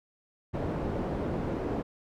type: low-pass noise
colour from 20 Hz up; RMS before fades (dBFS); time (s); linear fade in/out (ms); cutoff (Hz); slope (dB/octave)
white; -32; 0.53-1.83; 20; 420; 12
effects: none